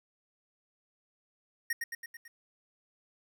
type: tone with echo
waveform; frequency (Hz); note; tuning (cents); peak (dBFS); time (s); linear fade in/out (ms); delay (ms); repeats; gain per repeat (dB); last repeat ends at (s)
square; 1864.7; A#6; 0; -29; 1.7-1.73; 5; 110; 5; -4; 2.28
effects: 11-bit